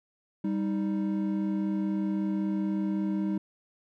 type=tone pair together; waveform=triangle; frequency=196.9 / 313.1 Hz; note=G3 / D#4; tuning=+8 / +11 cents; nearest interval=minor sixth; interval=803 cents; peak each=-26 / -29 dBFS; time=0.44-3.38 s; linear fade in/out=5 ms; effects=none